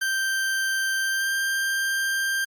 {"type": "tone with pitch glide", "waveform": "40% pulse", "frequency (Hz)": [1568, 1583.5], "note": ["G6", "G6"], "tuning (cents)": [0, 17], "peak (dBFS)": -22, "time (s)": [0.01, 2.45], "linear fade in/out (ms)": 10, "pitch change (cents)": 17, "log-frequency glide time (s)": [0.99, 1.33], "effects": ["Opus 48 kbps"]}